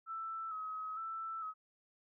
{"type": "tone with vibrato", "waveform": "sine", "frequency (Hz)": 1300, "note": "E6", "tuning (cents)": -24, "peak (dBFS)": -39, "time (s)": [0.06, 1.54], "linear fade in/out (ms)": 50, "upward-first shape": "square", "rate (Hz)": 1.1, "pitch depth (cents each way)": 34, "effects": []}